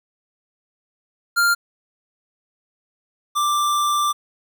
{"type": "tone pair in turn", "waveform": "square", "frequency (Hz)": [1396.9, 1179.1], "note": ["F6", "D6"], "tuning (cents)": [0, 7], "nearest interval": "minor third", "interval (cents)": 293, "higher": "first", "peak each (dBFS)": [-15, -18], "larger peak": "first", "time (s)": [[1.36, 1.55], [3.35, 4.13]], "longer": "second", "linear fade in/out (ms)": 20, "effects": ["9-bit"]}